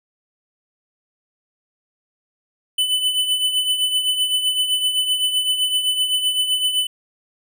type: tone with tremolo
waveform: square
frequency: 3006 Hz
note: F#7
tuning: 27 cents sharp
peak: -15 dBFS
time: 2.78-6.87 s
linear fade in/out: 5 ms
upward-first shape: triangle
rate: 7.8 Hz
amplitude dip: 65%
effects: none